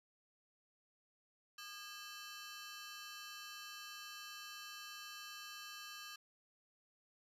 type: ring-modulated tone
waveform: 15% pulse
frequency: 1427 Hz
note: F6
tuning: 37 cents sharp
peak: -39 dBFS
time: 1.58-6.16 s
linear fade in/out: 5 ms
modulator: 214 Hz
effects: resampled to 32000 Hz